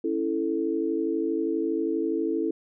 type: chord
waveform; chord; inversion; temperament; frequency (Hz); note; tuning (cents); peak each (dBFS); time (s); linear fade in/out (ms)
sine; A major; first; equal; 277.2 / 329.6 / 440; C#4 / E4 / A4; 0 / 0 / 0; -31 / -26 / -29; 0.04-2.51; 5
effects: none